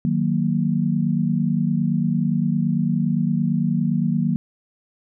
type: chord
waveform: sine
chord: D# minor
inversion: none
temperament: equal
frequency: 155.56 / 185 / 233.1 Hz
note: D#3 / F#3 / A#3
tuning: 0 / 0 / 0 cents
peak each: -22 dBFS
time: 0.05-4.36 s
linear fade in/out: 0 ms
effects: none